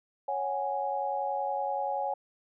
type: chord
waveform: sine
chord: C# suspended fourth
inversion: none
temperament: equal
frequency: 554.4 / 740 / 830.6 Hz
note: C#5 / F#5 / G#5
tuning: 0 / 0 / 0 cents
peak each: -34 / -35 / -31 dBFS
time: 0.28-2.14 s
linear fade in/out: 5 ms
effects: none